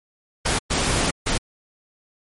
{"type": "noise bursts at uneven times", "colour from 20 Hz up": "pink", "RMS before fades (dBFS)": -21, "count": 3, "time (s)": [[0.45, 0.59], [0.7, 1.11], [1.26, 1.38]], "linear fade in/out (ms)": 10, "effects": ["MP3 48 kbps"]}